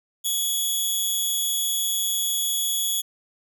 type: tone with amplitude modulation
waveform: 10% pulse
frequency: 3375 Hz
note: G#7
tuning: 27 cents sharp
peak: -12 dBFS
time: 0.24-3.02 s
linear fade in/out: 20 ms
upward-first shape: sine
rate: 199 Hz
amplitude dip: 60%
effects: none